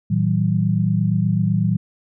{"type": "tone cluster", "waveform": "sine", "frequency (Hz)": [113.8, 160.9, 189.2], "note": ["A#2", "E3", "F#3"], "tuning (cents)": [-41, -42, 39], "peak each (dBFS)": -20, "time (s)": [0.1, 1.77], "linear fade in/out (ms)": 10, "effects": []}